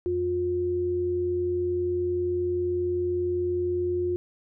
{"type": "tone pair together", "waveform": "sine", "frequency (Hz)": [89, 356.2], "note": ["F2", "F4"], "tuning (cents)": [33, 34], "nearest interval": "2 octaves", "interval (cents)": 2401, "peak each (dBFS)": [-34, -24], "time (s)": [0.06, 4.16], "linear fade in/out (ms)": 0, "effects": []}